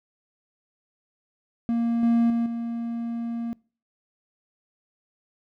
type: tone with level steps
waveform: triangle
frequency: 233.1 Hz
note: A#3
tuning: in tune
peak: -19 / -15 / -19 / -25 dBFS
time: 1.69-3.53 s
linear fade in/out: 0 ms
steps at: 2.03 / 2.3 / 2.46 s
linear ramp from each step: 2 ms
effects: noise-tail reverb RT60 0.4 s tail -25 dB re dry